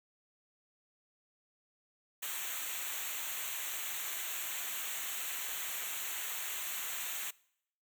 white noise with comb filter, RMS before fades -39 dBFS, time 2.22-7.31 s, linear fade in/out 10 ms, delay 0.2 ms, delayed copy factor -0.9, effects noise-tail reverb RT60 0.7 s tail -23 dB re dry

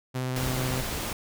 sawtooth tone with vibrato, 128.1 Hz, C3, 36 cents flat, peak -24 dBFS, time 0.14-0.82 s, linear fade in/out 20 ms, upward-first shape sine, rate 16 Hz, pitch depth 11 cents each way
pink noise, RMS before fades -32 dBFS, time 0.36-1.13 s, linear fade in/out 2 ms
effects none

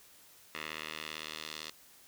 10% pulse tone with band-pass filter sweep, 77.78 Hz, D#2, in tune, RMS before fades -43 dBFS, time 0.55-1.7 s, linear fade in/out 0 ms, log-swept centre 2400 to 4200 Hz, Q 1.5, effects white hiss -59 dBFS RMS until 2.07 s

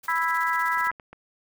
white noise with tremolo, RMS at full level -44 dBFS, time 0.03-0.89 s, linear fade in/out 10 ms, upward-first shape square, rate 16 Hz, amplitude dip 65%
harmonic tone, 329.5 Hz, E4, 1 cent flat, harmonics 3 / 4 / 5 / 6, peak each -26 / -27 / -28 / -29 dBFS, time 0.08-0.91 s, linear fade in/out 5 ms
clicks, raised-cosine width 0.5 ms, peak -28 dBFS, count 6, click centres 0.774 / 0.811 / 0.871 / 0.915 / 0.998 / 1.13 s
effects none

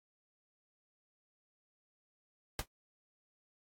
pink noise with exponential decay, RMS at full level -31 dBFS, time 2.59-2.66 s, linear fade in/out 2 ms, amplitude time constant 15 ms, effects AAC 64 kbps

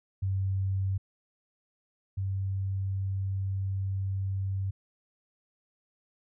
sine tone pair in turn, 96.2 / 96.65 Hz, G2 / G2, -32 / -24 cents, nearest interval unison, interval 8 cents, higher second, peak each -26 / -28 dBFS, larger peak first, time 0.22-0.98 / 2.17-4.71 s, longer second, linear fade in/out 10 ms, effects none

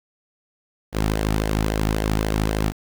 sawtooth tone with flanger, 53.1 Hz, G#1, 39 cents sharp, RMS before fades -22 dBFS, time 0.92-2.73 s, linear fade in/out 50 ms, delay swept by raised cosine 0.78 to 1.98 ms, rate 3.7 Hz, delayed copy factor -0.55, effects 7-bit

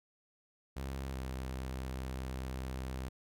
sawtooth tone with pitch glide, 67 to 64.9 Hz, C2 to C2, +42 to -13 cents, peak -34 dBFS, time 0.76-3.09 s, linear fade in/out 10 ms, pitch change -55 cents, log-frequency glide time 1.1-1.17 s, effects none

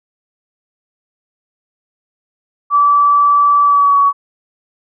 sine tone with pitch glide, 1156 to 1127 Hz, D6 to C#6, -28 to +28 cents, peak -7 dBFS, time 2.7-4.13 s, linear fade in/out 50 ms, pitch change -44 cents, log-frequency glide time 3.63-3.99 s, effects none

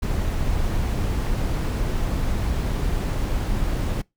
brown noise, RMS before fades -23 dBFS, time 0.02-4.02 s, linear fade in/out 10 ms, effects noise-tail reverb RT60 0.2 s tail -24 dB re dry

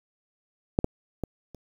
clicks, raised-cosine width 2 ms, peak -7 / -10 / -16 / -30 dBFS, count 4, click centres 0.789 / 0.844 / 1.237 / 1.547 s, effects 8-bit

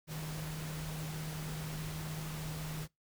sine tone in noise, 155.56 Hz, D#3, in tune, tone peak -39 dBFS, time 0.07-2.88 s, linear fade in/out 50 ms, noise pink, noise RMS -45 dBFS, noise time 0.07-2.88 s, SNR +3 dB, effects noise-tail reverb RT60 0.2 s tail -25 dB re dry

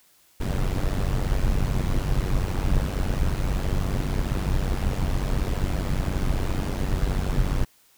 brown noise with amplitude modulation, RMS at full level -20 dBFS, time 0.4-7.65 s, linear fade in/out 10 ms, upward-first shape sine, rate 94.7 Hz, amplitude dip 80%, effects white hiss -59 dBFS RMS until 7.97 s

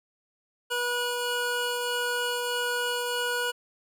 25% pulse tone pair together, 486.2 / 1457 Hz, B4 / F#6, -27 / -27 cents, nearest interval octave + perfect fifth, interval 1900 cents, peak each -26 / -26 dBFS, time 0.7-3.52 s, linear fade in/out 20 ms, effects none

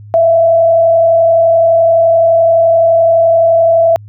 sine tone with frequency modulation, 665 Hz, E5, 15 cents sharp, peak -5 dBFS, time 0.14-3.96 s, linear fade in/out 0 ms, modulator 31.7 Hz, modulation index 0.41, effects added 104 Hz sine -30 dBFS peak until 4.08 s

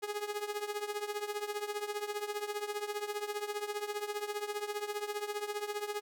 sawtooth tone with tremolo, 415.3 Hz, G#4, in tune, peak -28 dBFS, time 0.02-6.01 s, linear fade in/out 20 ms, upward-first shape triangle, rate 15 Hz, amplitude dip 85%, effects none

